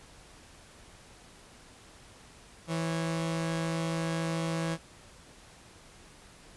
sawtooth tone pair together, 164.3 / 547.1 Hz, E3 / C#5, -5 / -23 cents, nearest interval octave + major sixth, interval 2082 cents, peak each -26 / -35 dBFS, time 2.67-4.78 s, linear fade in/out 50 ms, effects pink hiss -54 dBFS RMS until 6.56 s + resampled to 24000 Hz

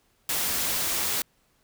white noise, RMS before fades -27 dBFS, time 0.29-1.22 s, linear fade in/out 2 ms, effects pink hiss -67 dBFS RMS until 1.63 s

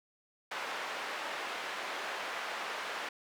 white band-pass noise, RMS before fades -39 dBFS, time 0.51-3.09 s, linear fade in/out 5 ms, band 500 to 2000 Hz, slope 12 dB/octave, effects none

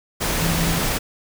sine tone in noise, 166.6 Hz, E3, 19 cents sharp, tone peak -22 dBFS, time 0.39-0.8 s, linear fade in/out 20 ms, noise pink, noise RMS -22 dBFS, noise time 0.2-0.99 s, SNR -3 dB, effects none

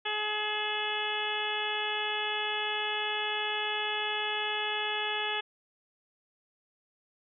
harmonic tone with a mistuned harmonic, 422.9 Hz, G#4, 31 cents sharp, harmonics 1 / 2 / 3 / 4 / 5 / 6 / 7 / 8, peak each -39 / -36 / -41 / -37 / -40 / -37 / -37 / -37 dBFS, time 0.05-5.41 s, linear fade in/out 10 ms, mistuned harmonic 6, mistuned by +37 cents, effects none

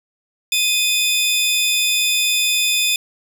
sawtooth tone pair together, 2501 / 3537 Hz, D#7 / A7, +8 / +8 cents, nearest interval tritone, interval 600 cents, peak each -15 dBFS, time 0.52-2.96 s, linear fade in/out 2 ms, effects none

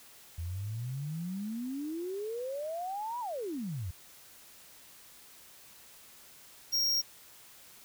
sine exponential two-way sweep, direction up then down, 80.7 to 995 to 80.7 Hz, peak -34 dBFS, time 0.38-3.91 s, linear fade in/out 5 ms, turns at 3.2 s
square tone, 5588 Hz, F8, in tune, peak -27 dBFS, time 6.72-7.02 s, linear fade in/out 20 ms
effects white hiss -55 dBFS RMS until 7.84 s

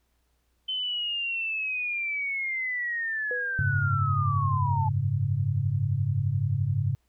sine linear sweep, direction down, 3070 to 860 Hz, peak -27 dBFS, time 0.68-4.89 s, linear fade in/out 10 ms
sine tone with exponential decay, 493.9 Hz, B4, in tune, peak -29 dBFS, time 3.31-3.77 s, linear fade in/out 1 ms, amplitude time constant 100 ms
sine chord, F# suspended second, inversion none, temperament just, 92.5 / 104.06 / 138.75 Hz, F#2 / G#2 / C#3, 0 / +4 / +2 cents, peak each -32 / -26 / -27 dBFS, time 3.59-6.95 s, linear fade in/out 0 ms
effects added 60 Hz sine -70 dBFS peak until 7.08 s + pink hiss -74 dBFS RMS until 7.08 s

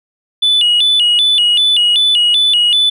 sine tone with vibrato, 3181 Hz, G7, 25 cents sharp, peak -6 dBFS, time 0.42-2.9 s, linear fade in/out 10 ms, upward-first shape square, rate 2.6 Hz, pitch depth 160 cents each way, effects tanh soft clip ceiling -6 dBFS

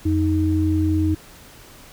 sine tone pair together, 87.9 / 313.2 Hz, F2 / D#4, +12 / +11 cents, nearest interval octave + minor seventh, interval 2199 cents, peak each -19 dBFS, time 0.05-1.15 s, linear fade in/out 10 ms, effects pink hiss -45 dBFS RMS until 1.92 s

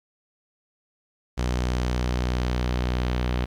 sawtooth tone with low-pass filter sweep, 61.6 Hz, B1, 4 cents flat, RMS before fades -25 dBFS, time 1.37-3.46 s, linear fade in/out 20 ms, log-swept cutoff 6700 to 3700 Hz, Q 1.2, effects 9-bit

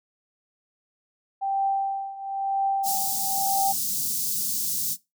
sine tone with tremolo, 784 Hz, G5, in tune, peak -20 dBFS, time 1.41-3.73 s, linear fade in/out 20 ms, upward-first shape triangle, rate 1 Hz, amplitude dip 85%
white band-stop noise, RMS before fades -27 dBFS, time 2.83-4.97 s, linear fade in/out 50 ms, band 230 to 4900 Hz, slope 24 dB/octave
effects noise-tail reverb RT60 0.2 s tail -19 dB re dry + high-pass 150 Hz 12 dB/octave

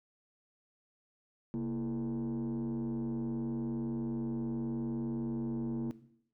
sine tone with frequency modulation, 233.1 Hz, A#3, in tune, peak -30 dBFS, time 1.54-5.91 s, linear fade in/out 0 ms, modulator 99.2 Hz, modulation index 0.96, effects noise-tail reverb RT60 0.7 s tail -17 dB re dry + tanh soft clip ceiling -32 dBFS

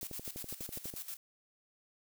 blue noise with tremolo, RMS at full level -42 dBFS, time 0.01-1.17 s, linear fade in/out 2 ms, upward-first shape square, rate 8.4 Hz, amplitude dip 70%
click train, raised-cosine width 2 ms, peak -32 dBFS, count 12, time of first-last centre 0.03-0.939 s, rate 12.1 Hz
effects none

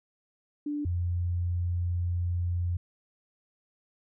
sine tone pair in turn, 293.7 / 87.72 Hz, D4 / F2, 0 / +8 cents, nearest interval octave + major sixth, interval 2092 cents, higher first, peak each -29 / -26 dBFS, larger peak second, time 0.66-0.85 / 0.85-2.77 s, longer second, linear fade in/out 5 ms, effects none

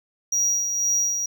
triangle tone with tremolo, 5750 Hz, F8, 50 cents sharp, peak -17 dBFS, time 0.32-1.26 s, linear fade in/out 5 ms, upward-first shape sine, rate 2 Hz, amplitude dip 45%, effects none

